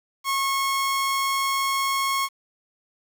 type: tone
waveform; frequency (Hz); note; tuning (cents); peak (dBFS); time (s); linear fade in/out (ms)
sawtooth; 1091; C#6; -28; -18; 0.24-2.29; 50
effects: 8-bit